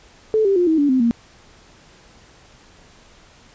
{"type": "tone with pitch steps", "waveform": "sine", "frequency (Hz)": [436, 392.9, 354.1, 319.2, 287.7, 259.2, 233.6], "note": ["A4", "G4", "F4", "D#4", "D4", "C4", "A#3"], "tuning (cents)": [-16, 4, 24, 44, -36, -16, 4], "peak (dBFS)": -13, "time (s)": [0.34, 1.11], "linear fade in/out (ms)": 0, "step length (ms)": 110, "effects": ["pink hiss -49 dBFS RMS until 3.54 s", "resampled to 16000 Hz"]}